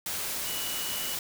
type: tone in noise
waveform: sine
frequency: 2939 Hz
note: F#7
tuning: 12 cents flat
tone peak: -38 dBFS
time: 0.46-1.15 s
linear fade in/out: 2 ms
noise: white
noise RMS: -33 dBFS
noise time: 0.06-1.19 s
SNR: -8 dB
effects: none